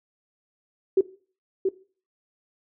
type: tone with echo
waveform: sine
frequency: 381.5 Hz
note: G4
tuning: 47 cents flat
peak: -14 dBFS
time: 0.97-1.01 s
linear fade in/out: 5 ms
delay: 680 ms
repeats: 1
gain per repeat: -5 dB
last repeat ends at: 1.69 s
effects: noise-tail reverb RT60 0.4 s tail -18 dB re dry